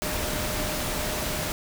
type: tone in noise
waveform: sine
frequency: 610 Hz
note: D#5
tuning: 34 cents flat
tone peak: -36 dBFS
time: 0.02-1.52 s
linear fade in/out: 0 ms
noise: pink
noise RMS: -29 dBFS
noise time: 0.02-1.52 s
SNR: -10 dB
effects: none